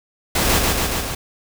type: noise with echo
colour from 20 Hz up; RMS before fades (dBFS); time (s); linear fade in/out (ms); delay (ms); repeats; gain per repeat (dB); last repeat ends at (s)
pink; -18; 0.35-0.59; 5; 140; 4; -2; 1.15
effects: none